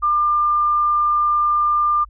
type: tone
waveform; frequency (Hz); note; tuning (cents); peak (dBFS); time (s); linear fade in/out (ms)
sine; 1197; D6; +33; -14; 0.02-2.05; 20
effects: added 50 Hz sine -40 dBFS peak until 2.09 s